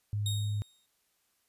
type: tone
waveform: sine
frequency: 103.83 Hz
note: G#2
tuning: in tune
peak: -29 dBFS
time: 0.13-0.62 s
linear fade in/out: 0 ms
type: tone with exponential decay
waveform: sawtooth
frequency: 3729 Hz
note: A#7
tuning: in tune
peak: -29 dBFS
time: 0.26-0.86 s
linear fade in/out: 2 ms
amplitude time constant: 130 ms
effects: white hiss -74 dBFS RMS until 1.48 s + resampled to 32000 Hz